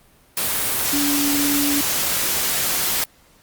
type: tone in noise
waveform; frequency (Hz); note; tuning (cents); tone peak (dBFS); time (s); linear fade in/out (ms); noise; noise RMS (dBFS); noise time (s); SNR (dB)
sine; 286.6; D4; -42; -20; 0.93-1.81; 2; white; -21; 0.37-3.04; -2
effects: pink hiss -54 dBFS RMS until 3.42 s + Opus 32 kbps